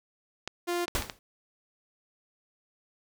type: clicks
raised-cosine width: 0.2 ms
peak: -16 dBFS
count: 4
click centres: 0.476 / 0.881 / 1.023 / 1.098 s
type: tone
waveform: sawtooth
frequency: 349.2 Hz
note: F4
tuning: in tune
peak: -24 dBFS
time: 0.67-0.86 s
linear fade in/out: 20 ms
type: noise with exponential decay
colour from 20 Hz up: pink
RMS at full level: -26 dBFS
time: 0.95-1.19 s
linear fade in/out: 1 ms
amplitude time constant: 51 ms
effects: none